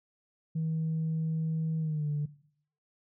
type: tone with pitch glide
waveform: sine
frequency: 160 to 147.57 Hz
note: D#3 to D3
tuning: +49 to +9 cents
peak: -27 dBFS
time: 0.55-2.26 s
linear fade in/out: 10 ms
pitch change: -140 cents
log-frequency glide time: 1.79-2.09 s
effects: noise-tail reverb RT60 0.6 s tail -18 dB re dry + tanh soft clip ceiling -25 dBFS